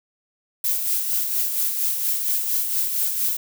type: noise with tremolo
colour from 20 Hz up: violet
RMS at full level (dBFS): -21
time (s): 0.64-3.37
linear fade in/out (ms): 5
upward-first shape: sine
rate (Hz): 4.3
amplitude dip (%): 45
effects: none